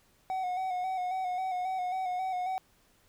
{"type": "tone with vibrato", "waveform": "triangle", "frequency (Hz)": 740, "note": "F#5", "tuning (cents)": 0, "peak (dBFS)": -28, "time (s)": [0.3, 2.58], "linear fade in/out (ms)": 0, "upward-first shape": "square", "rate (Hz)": 3.7, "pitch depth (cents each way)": 34, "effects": ["pink hiss -66 dBFS RMS until 3.08 s"]}